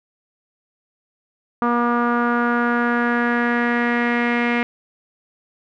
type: tone with low-pass filter sweep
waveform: sawtooth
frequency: 238.9 Hz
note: A#3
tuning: 43 cents sharp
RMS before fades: -19 dBFS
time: 1.62-4.63 s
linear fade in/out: 0 ms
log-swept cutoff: 1200 to 2200 Hz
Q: 4.3
effects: none